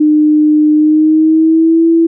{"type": "tone with pitch glide", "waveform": "sine", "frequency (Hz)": [303.4, 330.9], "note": ["D#4", "E4"], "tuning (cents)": [-44, 7], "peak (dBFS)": -5, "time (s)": [0, 2.07], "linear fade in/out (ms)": 10, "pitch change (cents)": 151, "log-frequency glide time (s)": [0.74, 1.87], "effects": []}